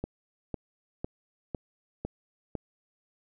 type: click train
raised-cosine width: 2 ms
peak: -19 dBFS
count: 6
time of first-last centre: 0.04-2.553 s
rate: 1.99 Hz
effects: none